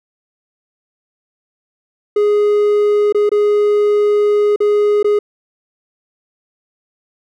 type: tone with dropouts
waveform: triangle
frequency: 415.3 Hz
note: G#4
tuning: in tune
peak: -8 dBFS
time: 2.16-5.19 s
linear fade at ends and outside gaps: 5 ms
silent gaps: 3.125-3.146 / 3.293-3.316 / 4.561-4.603 / 5.029-5.044 s
effects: none